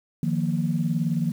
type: chord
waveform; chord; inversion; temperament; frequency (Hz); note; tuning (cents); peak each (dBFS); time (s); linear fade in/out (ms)
sine; Eb suspended second; none; equal; 155.56 / 174.61 / 233.1; Eb3 / F3 / Bb3; 0 / 0 / 0; -25 / -25 / -27; 0.23-1.32; 2
effects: tanh soft clip ceiling -12 dBFS + 8-bit